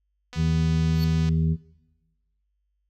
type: click train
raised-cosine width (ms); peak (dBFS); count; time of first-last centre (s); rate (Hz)
0.2; -23; 239; 0.33-1.29; 248
type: harmonic tone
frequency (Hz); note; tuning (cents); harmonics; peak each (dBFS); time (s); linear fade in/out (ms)
80.4; E2; -43; 1 / 2 / 3 / 5; -25 / -21 / -34 / -40; 0.35-1.57; 50
type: tone with exponential growth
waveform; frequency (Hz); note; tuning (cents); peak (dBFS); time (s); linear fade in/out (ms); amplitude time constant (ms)
square; 4435; C#8; 0; -31; 0.91-1.04; 0; 27
effects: noise-tail reverb RT60 1.0 s tail -19 dB re dry + added 50 Hz sine -70 dBFS peak until 2.89 s